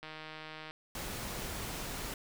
click train, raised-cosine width 0.3 ms, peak -29 dBFS, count 107, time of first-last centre 0.03-0.709 s, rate 156 Hz
pink noise, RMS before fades -40 dBFS, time 0.95-2.14 s, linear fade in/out 2 ms
effects none

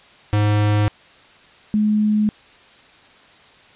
square / sine tone pair in turn, 104.6 / 211.9 Hz, G#2 / G#3, +13 / +35 cents, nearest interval octave, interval 1222 cents, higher second, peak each -15 / -14 dBFS, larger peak second, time 0.33-0.88 / 1.74-2.29 s, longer neither, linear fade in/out 0 ms, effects white hiss -48 dBFS RMS until 3.75 s + resampled to 8000 Hz

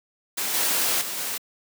white noise with level steps, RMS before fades -27 / -23 / -31 / -29 dBFS, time 0.37-1.38 s, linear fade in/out 10 ms, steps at 0.54 / 1.01 / 1.17 s, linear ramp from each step 5 ms, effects high-pass 200 Hz 12 dB/octave

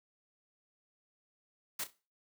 white noise with echo, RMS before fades -37 dBFS, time 1.79-1.84 s, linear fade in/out 5 ms, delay 32 ms, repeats 2, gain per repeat -13 dB, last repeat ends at 1.904 s, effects noise-tail reverb RT60 0.3 s tail -17 dB re dry + high-pass 80 Hz 12 dB/octave

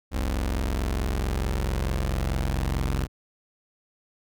sawtooth tone pair together, 44.58 / 66.8 Hz, F1 / C2, +36 / +36 cents, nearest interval perfect fifth, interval 700 cents, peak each -23 dBFS, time 0.11-3.08 s, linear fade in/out 50 ms, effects none

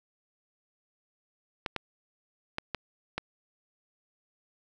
clicks, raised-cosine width 0.3 ms, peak -15 dBFS, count 5, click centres 1.662 / 1.763 / 2.584 / 2.747 / 3.18 s, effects none

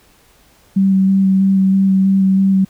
sine tone with vibrato, 192.4 Hz, G3, 32 cents flat, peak -9 dBFS, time 0.76-2.65 s, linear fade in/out 10 ms, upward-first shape square, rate 3.1 Hz, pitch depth 11 cents each way, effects pink hiss -51 dBFS RMS until 2.69 s

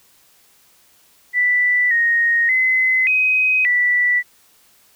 sine tone with pitch steps, 1976 / 1866 / 2039 / 2519 / 1964 Hz, B6 / A#6 / C7 / D#7 / B6, 0 / +1 / -45 / +21 / -10 cents, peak -13 dBFS, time 1.33-4.23 s, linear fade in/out 50 ms, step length 580 ms, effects white hiss -54 dBFS RMS until 4.95 s

